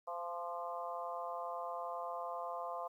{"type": "harmonic tone with a mistuned harmonic", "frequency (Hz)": 172.3, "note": "F3", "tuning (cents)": -23, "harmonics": [3, 4, 5, 6, 7], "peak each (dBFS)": [-46, -43, -48, -44, -49], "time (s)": [0.07, 2.88], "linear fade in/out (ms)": 10, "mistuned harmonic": 6, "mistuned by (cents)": 17, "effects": ["12-bit"]}